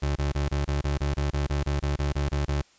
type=tone bursts; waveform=30% pulse; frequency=71.6 Hz; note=D2; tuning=43 cents flat; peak=-21 dBFS; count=16; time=0.02-2.62 s; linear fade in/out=10 ms; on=140 ms; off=24 ms; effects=white hiss -59 dBFS RMS until 2.78 s + resampled to 16000 Hz